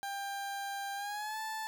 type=tone with pitch glide; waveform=30% pulse; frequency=795 to 877 Hz; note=G5 to A5; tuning=+24 to -6 cents; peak=-34 dBFS; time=0.03-1.67 s; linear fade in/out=0 ms; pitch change=+170 cents; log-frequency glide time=0.95-1.4 s; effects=none